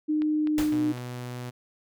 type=tone with pitch glide; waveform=sine; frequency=305.3 to 302.7 Hz; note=D#4 to D#4; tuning=-33 to -48 cents; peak=-22 dBFS; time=0.08-0.93 s; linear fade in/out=20 ms; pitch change=-15 cents; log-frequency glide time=0.32-0.82 s
type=click train; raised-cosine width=0.3 ms; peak=-25 dBFS; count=4; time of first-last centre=0.22-0.978 s; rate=3.96 Hz
type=noise with exponential decay; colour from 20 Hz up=pink; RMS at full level=-30 dBFS; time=0.58-0.91 s; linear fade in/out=1 ms; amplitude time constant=71 ms
type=tone; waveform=sawtooth; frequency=123.47 Hz; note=B2; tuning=in tune; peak=-30 dBFS; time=0.71-1.51 s; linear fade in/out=20 ms
effects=none